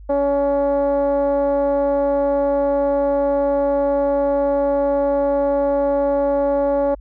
10% pulse tone with low-pass filter, 281.9 Hz, C#4, 29 cents sharp, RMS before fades -18 dBFS, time 0.09-6.95 s, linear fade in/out 10 ms, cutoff 620 Hz, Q 3.4, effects added 50 Hz sine -36 dBFS peak until 7 s

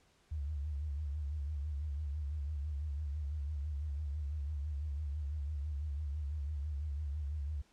sine tone with vibrato, 73.42 Hz, D2, in tune, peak -35 dBFS, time 0.31-7.62 s, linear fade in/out 10 ms, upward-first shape sine, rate 6 Hz, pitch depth 99 cents each way, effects pink hiss -69 dBFS RMS until 7.72 s + low-pass 8000 Hz 12 dB/octave

